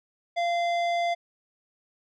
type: tone with low-pass filter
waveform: square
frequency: 690 Hz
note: F5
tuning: 21 cents flat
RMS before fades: -26 dBFS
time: 0.36-1.15 s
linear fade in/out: 20 ms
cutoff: 3600 Hz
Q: 0.77
effects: none